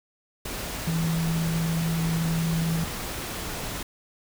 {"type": "tone in noise", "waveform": "sine", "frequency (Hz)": 164.2, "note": "E3", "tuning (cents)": -6, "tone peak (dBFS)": -23, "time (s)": [0.87, 2.84], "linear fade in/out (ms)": 5, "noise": "pink", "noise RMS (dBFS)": -33, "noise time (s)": [0.45, 3.83], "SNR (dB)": 7, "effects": []}